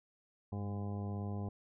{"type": "harmonic tone with a mistuned harmonic", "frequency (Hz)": 101.7, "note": "G#2", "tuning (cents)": -36, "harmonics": [1, 2, 3, 4, 5, 6, 7, 8, 10], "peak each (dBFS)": [-38, -42, -51, -50, -54, -57, -53, -54, -58], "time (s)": [0.52, 1.49], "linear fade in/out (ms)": 5, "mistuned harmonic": 1, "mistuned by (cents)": -44, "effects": []}